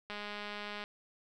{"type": "click train", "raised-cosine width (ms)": 0.3, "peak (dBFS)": -26, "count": 154, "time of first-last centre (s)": [0.1, 0.839], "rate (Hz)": 207, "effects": []}